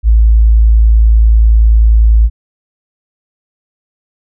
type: tone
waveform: sine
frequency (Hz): 55.1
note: A1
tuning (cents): +3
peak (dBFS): -3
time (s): 0.03-2.3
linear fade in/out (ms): 50
effects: none